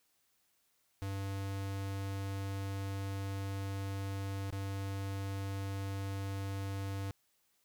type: tone with dropouts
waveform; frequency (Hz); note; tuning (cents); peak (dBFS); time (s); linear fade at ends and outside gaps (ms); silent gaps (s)
square; 98; G2; 0; -37; 1.02-7.11; 0; 4.504-4.526
effects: white hiss -75 dBFS RMS until 7.64 s